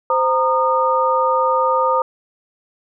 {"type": "tone cluster", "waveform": "sine", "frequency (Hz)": [519, 925, 1224], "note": ["C5", "A#5", "D#6"], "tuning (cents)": [-14, -14, -29], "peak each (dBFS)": -18, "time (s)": [0.1, 2.02], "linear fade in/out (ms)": 2, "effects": []}